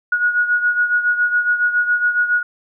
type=beating tone pair; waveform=sine; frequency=1451 / 1458.2 Hz; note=F#6 / F#6; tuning=-34 / -26 cents; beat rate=7.2 Hz; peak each=-15 / -21 dBFS; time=0.12-2.43 s; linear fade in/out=5 ms; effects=none